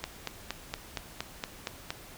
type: click train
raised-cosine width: 0.2 ms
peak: -15 dBFS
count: 9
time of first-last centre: 0.04-1.905 s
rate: 4.29 Hz
effects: pink hiss -49 dBFS RMS until 2.17 s